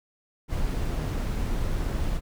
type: noise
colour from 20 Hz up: brown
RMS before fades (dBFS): -27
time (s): 0.48-2.21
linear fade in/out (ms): 50
effects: none